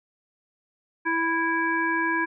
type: harmonic tone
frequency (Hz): 329.6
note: E4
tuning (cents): 0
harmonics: 1 / 3 / 5 / 7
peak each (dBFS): -28 / -27 / -25 / -33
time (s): 1.05-2.26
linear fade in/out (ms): 20
effects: none